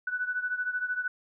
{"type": "beating tone pair", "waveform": "sine", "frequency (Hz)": [1484, 1497], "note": ["F#6", "F#6"], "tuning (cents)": [5, 20], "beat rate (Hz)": 13, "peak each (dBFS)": [-30, -34], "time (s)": [0.07, 1.08], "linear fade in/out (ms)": 5, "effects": []}